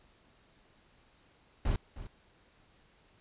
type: noise with echo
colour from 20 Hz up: brown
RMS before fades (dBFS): -29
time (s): 1.65-1.76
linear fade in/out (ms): 2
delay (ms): 310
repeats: 1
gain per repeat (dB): -14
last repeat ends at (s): 2.07
effects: pink hiss -65 dBFS RMS until 3.2 s + resampled to 8000 Hz